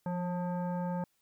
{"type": "tone with frequency modulation", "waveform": "sine", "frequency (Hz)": 175.4, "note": "F3", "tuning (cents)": 8, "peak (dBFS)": -31, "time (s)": [0.06, 1.04], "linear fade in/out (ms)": 2, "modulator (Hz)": 713, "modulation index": 0.81, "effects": ["white hiss -75 dBFS RMS until 1.21 s"]}